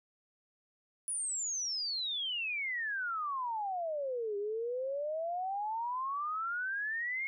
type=exponential two-way sweep; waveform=sine; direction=down then up; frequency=10000 to 399.4 to 2180 Hz; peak=-33 dBFS; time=1.08-7.27 s; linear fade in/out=0 ms; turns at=4.37 s; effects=none